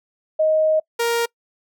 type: tone pair in turn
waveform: sine / sawtooth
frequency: 626 / 468 Hz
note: D#5 / A#4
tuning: +10 / +7 cents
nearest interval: perfect fourth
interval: 503 cents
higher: first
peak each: -14 dBFS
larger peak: neither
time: 0.39-0.8 / 0.99-1.26 s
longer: first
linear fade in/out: 10 ms
effects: noise-tail reverb RT60 0.1 s tail -25 dB re dry